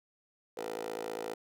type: tone with high-pass filter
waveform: 10% pulse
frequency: 55 Hz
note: A1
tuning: in tune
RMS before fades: -39 dBFS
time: 0.57-1.34 s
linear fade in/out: 5 ms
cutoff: 490 Hz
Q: 8.9
effects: none